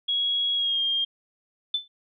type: tone with pitch glide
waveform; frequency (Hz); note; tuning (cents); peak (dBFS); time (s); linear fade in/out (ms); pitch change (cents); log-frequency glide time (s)
sine; 3322 to 3214; G#7 to G7; 0 to +43; -22; 0.08-1.05; 10; -57; 0.55-0.81
type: tone with exponential decay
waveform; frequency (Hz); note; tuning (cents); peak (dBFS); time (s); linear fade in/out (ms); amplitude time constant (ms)
sine; 3520; A7; 0; -19; 1.74-1.88; 5; 29
effects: none